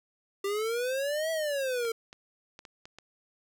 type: exponential two-way sweep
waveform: square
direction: up then down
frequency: 392 to 656 to 448.1 Hz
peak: -29 dBFS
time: 0.44-1.92 s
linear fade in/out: 5 ms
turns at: 1.31 s
type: clicks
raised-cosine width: 0.2 ms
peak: -29 dBFS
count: 6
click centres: 1.851 / 2.129 / 2.591 / 2.652 / 2.855 / 2.986 s
effects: none